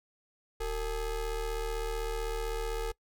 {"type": "ring-modulated tone", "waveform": "square", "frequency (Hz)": 208.1, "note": "G#3", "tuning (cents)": 4, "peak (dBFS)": -29, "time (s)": [0.6, 2.92], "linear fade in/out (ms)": 10, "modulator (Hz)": 246, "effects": ["noise-tail reverb RT60 0.1 s tail -22 dB re dry"]}